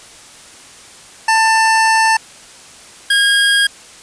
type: tone pair in turn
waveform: 25% pulse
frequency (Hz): 890 / 1628.5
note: A5 / G#6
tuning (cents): +20 / -34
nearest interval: minor seventh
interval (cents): 1046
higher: second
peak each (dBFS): -6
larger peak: neither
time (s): 1.28-2.17 / 3.1-3.67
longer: first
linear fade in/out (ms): 5
effects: white hiss -39 dBFS RMS until 4.02 s + resampled to 22050 Hz